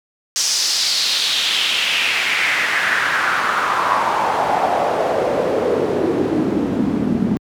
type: noise with band-pass filter sweep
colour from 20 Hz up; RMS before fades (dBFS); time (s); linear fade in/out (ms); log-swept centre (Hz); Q
pink; -18; 0.36-7.37; 0; 5900 to 200; 3.1
effects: high-pass 80 Hz 12 dB/octave